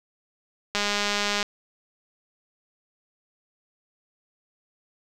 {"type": "click train", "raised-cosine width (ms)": 0.2, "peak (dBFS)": -8, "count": 140, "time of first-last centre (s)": [0.75, 1.428], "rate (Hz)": 205, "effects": []}